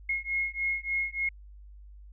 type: beating tone pair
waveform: sine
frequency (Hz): 2158 / 2161.4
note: C#7 / C#7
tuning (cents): -47 / -44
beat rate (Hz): 3.4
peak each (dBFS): -31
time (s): 0.09-1.29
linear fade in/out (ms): 5
effects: added 50 Hz sine -46 dBFS peak until 2.12 s